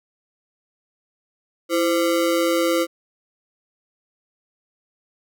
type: ring-modulated tone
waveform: square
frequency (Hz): 425.6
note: G#4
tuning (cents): +42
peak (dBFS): -15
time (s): 1.69-2.87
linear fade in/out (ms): 50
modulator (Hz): 91.7
effects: none